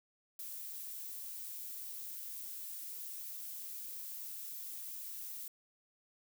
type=noise; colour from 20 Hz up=violet; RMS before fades=-45 dBFS; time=0.39-5.48 s; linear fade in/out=2 ms; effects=none